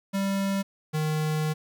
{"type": "tone pair in turn", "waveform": "square", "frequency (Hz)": [196, 154.62], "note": ["G3", "D#3"], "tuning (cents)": [0, -11], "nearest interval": "major third", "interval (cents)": 411, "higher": "first", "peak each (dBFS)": -25, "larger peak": "neither", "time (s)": [[0.13, 0.63], [0.93, 1.54]], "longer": "second", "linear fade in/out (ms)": 20, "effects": ["10-bit"]}